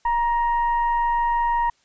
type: tone with frequency modulation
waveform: sine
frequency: 945 Hz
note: A#5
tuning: 23 cents sharp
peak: -18 dBFS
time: 0.05-1.7 s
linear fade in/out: 5 ms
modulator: 922 Hz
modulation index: 0.44
effects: white hiss -63 dBFS RMS until 1.84 s + resampled to 16000 Hz